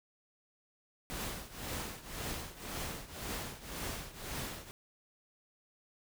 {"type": "noise with tremolo", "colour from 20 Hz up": "pink", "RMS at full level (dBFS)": -38, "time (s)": [1.1, 4.71], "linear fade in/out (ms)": 0, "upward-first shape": "triangle", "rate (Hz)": 1.9, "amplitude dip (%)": 85, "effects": []}